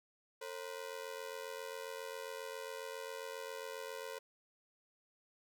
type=ring-modulated tone; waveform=sawtooth; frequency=493.9 Hz; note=B4; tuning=in tune; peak=-36 dBFS; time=0.41-4.19 s; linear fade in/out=10 ms; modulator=43.7 Hz; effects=none